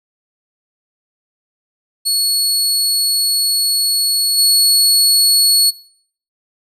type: tone with level steps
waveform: 25% pulse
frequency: 4377 Hz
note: C#8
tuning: 23 cents flat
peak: -9 / -5 dBFS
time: 2.05-5.71 s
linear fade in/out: 20 ms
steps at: 4.37 s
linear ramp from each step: 20 ms
effects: noise-tail reverb RT60 0.6 s tail -22 dB re dry